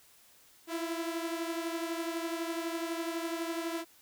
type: beating tone pair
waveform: sawtooth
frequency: 329.6 / 341.6 Hz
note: E4 / F4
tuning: 0 / -38 cents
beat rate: 12 Hz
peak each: -31 / -35 dBFS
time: 0.67-3.85 s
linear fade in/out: 50 ms
effects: white hiss -61 dBFS RMS until 4.01 s